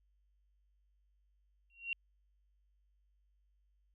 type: tone with exponential growth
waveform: sine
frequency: 2749 Hz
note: F7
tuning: 28 cents flat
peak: -31 dBFS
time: 1.7-1.93 s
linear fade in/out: 1 ms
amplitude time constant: 48 ms
effects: added 50 Hz sine -70 dBFS peak until 3.94 s